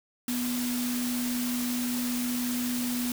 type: tone in noise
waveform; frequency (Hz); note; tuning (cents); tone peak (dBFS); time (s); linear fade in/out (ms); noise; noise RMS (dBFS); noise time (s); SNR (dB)
sine; 245.3; B3; -12; -28; 0.28-3.12; 2; white; -35; 0.28-3.12; +4
effects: none